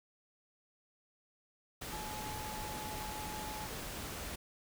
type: tone in noise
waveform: sine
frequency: 854 Hz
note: G#5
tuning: 48 cents sharp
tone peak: -44 dBFS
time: 1.92-3.67 s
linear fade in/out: 10 ms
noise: pink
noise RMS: -43 dBFS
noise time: 1.81-4.36 s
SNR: -4 dB
effects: none